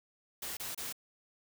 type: noise bursts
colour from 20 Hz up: white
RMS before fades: -40 dBFS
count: 3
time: 0.42-0.926 s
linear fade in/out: 5 ms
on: 150 ms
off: 28 ms
effects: none